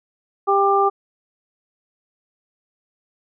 harmonic tone, 396.3 Hz, G4, 19 cents sharp, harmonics 1 / 2 / 3, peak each -18 / -18 / -18 dBFS, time 0.47-0.9 s, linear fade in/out 20 ms, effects none

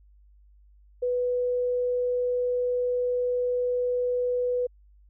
sine tone, 493.9 Hz, B4, in tune, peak -23 dBFS, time 1.02-4.67 s, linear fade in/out 10 ms, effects added 50 Hz sine -53 dBFS peak until 5.09 s

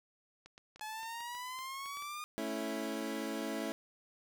clicks, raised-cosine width 0.2 ms, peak -36 dBFS, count 11, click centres 0.46 / 0.579 / 0.76 / 0.795 / 1.032 / 1.206 / 1.35 / 1.589 / 1.859 / 1.971 / 2.023 s
sawtooth exponential sweep, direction up, 850 to 1224 Hz, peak -37 dBFS, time 0.81-2.24 s, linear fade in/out 0 ms
25% pulse chord, A major, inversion none, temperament equal, 220 / 277.2 / 329.6 Hz, A3 / C#4 / E4, 0 / 0 / 0 cents, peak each -37 dBFS, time 2.38-3.72 s, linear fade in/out 0 ms
effects none

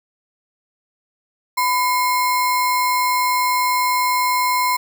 sine tone with sample-and-hold, 1000 Hz, B5, 21 cents sharp, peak -15 dBFS, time 1.57-4.77 s, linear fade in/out 10 ms, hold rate 3150 Hz, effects none

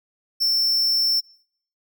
square tone, 5380 Hz, E8, 34 cents sharp, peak -18 dBFS, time 0.4-1.21 s, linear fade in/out 20 ms, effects noise-tail reverb RT60 0.6 s tail -24 dB re dry

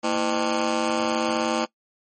15% pulse ring-modulated tone, 280 Hz, C#4, 18 cents sharp, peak -12 dBFS, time 0.03-1.66 s, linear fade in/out 20 ms, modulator 49.9 Hz, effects noise-tail reverb RT60 0.1 s tail -21 dB re dry + MP3 32 kbps

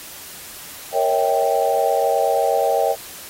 sine chord, A# diminished seventh, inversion none, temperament equal with one note detuned, 466.2 / 554.4 / 645.7 / 784 Hz, A#4 / C#5 / E5 / G5, 0 / 0 / -36 / 0 cents, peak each -22 / -21 / -21 / -20 dBFS, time 0.92-2.96 s, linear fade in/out 50 ms, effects white hiss -37 dBFS RMS until 3.29 s + AAC 48 kbps

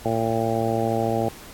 harmonic tone, 113.6 Hz, A#2, 44 cents flat, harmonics 1 / 2 / 3 / 4 / 5 / 6 / 7, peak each -28 / -28 / -28 / -28 / -28 / -28 / -28 dBFS, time 0.05-1.29 s, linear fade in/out 5 ms, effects pink hiss -43 dBFS RMS until 1.53 s + AAC 64 kbps

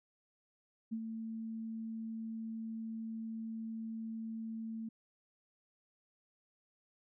sine tone with ADSR envelope, 223.9 Hz, A3, 30 cents sharp, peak -34 dBFS, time 0.91-4.89 s, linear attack 19 ms, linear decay 65 ms, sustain -5 dB, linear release 7 ms, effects none

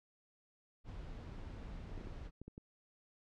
brown noise, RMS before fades -47 dBFS, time 0.84-2.31 s, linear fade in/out 50 ms
clicks, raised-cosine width 3 ms, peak -36 dBFS, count 6, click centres 1.978 / 2.012 / 2.072 / 2.416 / 2.48 / 2.579 s
effects low-pass 5000 Hz 12 dB/octave

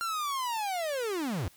45% pulse linear sweep, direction down, 1391 to 73.4 Hz, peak -30 dBFS, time 0.01-1.48 s, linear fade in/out 0 ms, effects white hiss -59 dBFS RMS until 1.56 s

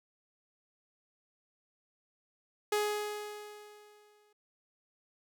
sawtooth tone with exponential decay, 418.4 Hz, G#4, 13 cents sharp, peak -23 dBFS, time 2.72-4.33 s, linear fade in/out 5 ms, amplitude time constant 350 ms, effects none

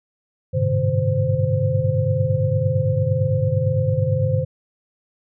sine tone cluster, 98.2 / 107.1 / 126.8 / 148.8 / 519 Hz, G2 / A2 / B2 / D3 / C5, +4 / -46 / +46 / +23 / -14 cents, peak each -23 dBFS, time 0.53-4.45 s, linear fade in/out 20 ms, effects none

